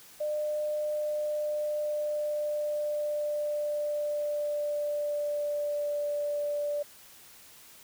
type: tone with pitch glide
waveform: sine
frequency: 602 to 584.9 Hz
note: D5 to D5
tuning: +43 to -7 cents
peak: -28 dBFS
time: 0.2-6.83 s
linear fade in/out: 10 ms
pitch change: -50 cents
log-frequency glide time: 0.75-6.09 s
effects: white hiss -53 dBFS RMS until 7.83 s